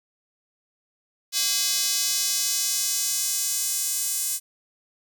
square tone with high-pass filter sweep, 230.1 Hz, A#3, 22 cents flat, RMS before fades -25 dBFS, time 1.32-4.4 s, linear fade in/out 50 ms, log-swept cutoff 4600 to 8200 Hz, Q 1.4, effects none

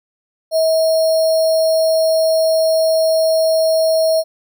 sine tone with sample-and-hold, 643 Hz, E5, 43 cents flat, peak -11 dBFS, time 0.51-4.24 s, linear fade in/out 50 ms, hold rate 4900 Hz, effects none

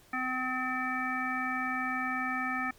harmonic tone, 256 Hz, C4, 38 cents flat, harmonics 1 / 3 / 5 / 7 / 9, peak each -37 / -38 / -35 / -35 / -38 dBFS, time 0.13-2.71 s, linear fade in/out 5 ms, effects pink hiss -60 dBFS RMS until 2.78 s

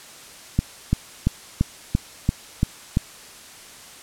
click train, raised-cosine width 5 ms, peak -5 dBFS, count 8, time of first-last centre 0.59-2.971 s, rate 2.94 Hz, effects white hiss -43 dBFS RMS until 4.02 s + low-pass 10000 Hz 12 dB/octave

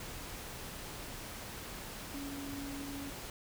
sine tone in noise, 279.9 Hz, C#4, 17 cents sharp, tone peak -41 dBFS, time 2.14-3.1 s, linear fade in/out 2 ms, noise pink, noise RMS -45 dBFS, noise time 0-3.3 s, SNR +1 dB, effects none

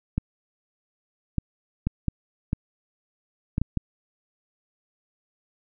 clicks, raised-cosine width 5 ms, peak -11 dBFS, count 8, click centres 0.18 / 1.383 / 1.87 / 2.083 / 2.531 / 3.581 / 3.616 / 3.773 s, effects none

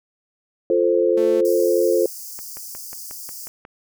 sine chord, F major, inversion none, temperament equal, 349.2 / 440 / 523.3 Hz, F4 / A4 / C5, 0 / 0 / 0 cents, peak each -19 dBFS, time 0.7-2.06 s, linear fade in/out 2 ms
sawtooth tone, 221.5 Hz, A3, 12 cents sharp, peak -27 dBFS, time 1.17-1.41 s, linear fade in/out 5 ms
white high-pass noise, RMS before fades -35 dBFS, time 1.45-3.48 s, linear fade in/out 0 ms, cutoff 4700 Hz, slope 96 dB/octave
click train, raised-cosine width 0.5 ms, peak -24 dBFS, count 8, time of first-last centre 2.39-3.651 s, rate 5.55 Hz
effects none

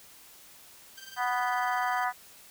15% pulse tone with tremolo, 1568 Hz, G6, in tune, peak -35 dBFS, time 0.97-2.05 s, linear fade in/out 10 ms, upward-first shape triangle, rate 20 Hz, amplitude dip 80%
harmonic tone, 246.9 Hz, B3, in tune, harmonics 3 / 4 / 5 / 6 / 7 / 8, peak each -30 / -32 / -34 / -36 / -37 / -38 dBFS, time 1.16-2.13 s, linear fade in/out 50 ms
effects white hiss -53 dBFS RMS until 2.5 s

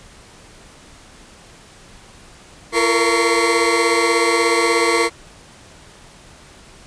35% pulse tone cluster, 340.4 / 456.1 / 472.7 / 1123 / 2070 Hz, F4 / A#4 / A#4 / C#6 / C7, -44 / -38 / +24 / +22 / -19 cents, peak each -19 dBFS, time 2.72-5.1 s, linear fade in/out 50 ms, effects pink hiss -44 dBFS RMS until 6.86 s + resampled to 22050 Hz

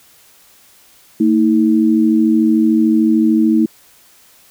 sine tone pair together, 225.6 / 319.1 Hz, A3 / D#4, +44 / +44 cents, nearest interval tritone, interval 600 cents, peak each -12 dBFS, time 1.2-3.66 s, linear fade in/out 5 ms, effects white hiss -48 dBFS RMS until 4.5 s

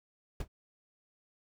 brown noise with exponential decay, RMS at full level -27 dBFS, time 0.4-0.48 s, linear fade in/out 5 ms, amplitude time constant 16 ms, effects none

